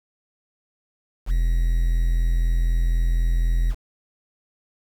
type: tone with quantisation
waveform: triangle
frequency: 42 Hz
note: E1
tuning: 33 cents sharp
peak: -15 dBFS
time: 1.26-3.75 s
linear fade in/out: 50 ms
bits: 7
effects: none